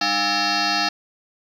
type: tone with frequency modulation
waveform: sine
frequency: 1715 Hz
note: A6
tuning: 45 cents flat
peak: -17 dBFS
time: 0.01-0.89 s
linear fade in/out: 5 ms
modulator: 505 Hz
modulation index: 6.8
effects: tanh soft clip ceiling -13 dBFS + 9-bit